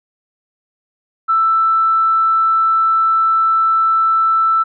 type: tone with tanh clipping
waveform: triangle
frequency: 1325 Hz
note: E6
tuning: 9 cents sharp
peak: -10 dBFS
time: 1.28-4.64 s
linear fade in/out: 20 ms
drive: 2 dB
effects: resampled to 11025 Hz